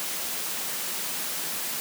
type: high-pass noise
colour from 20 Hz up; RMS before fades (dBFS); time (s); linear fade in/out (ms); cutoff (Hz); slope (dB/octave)
white; -31; 0-1.8; 0; 140; 96
effects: none